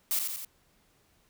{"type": "noise with echo", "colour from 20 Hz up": "blue", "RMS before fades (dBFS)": -28, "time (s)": [0.11, 0.19], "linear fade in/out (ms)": 0, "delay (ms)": 86, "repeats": 3, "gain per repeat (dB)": -4, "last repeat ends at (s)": 0.448, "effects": ["pink hiss -67 dBFS RMS until 1.29 s"]}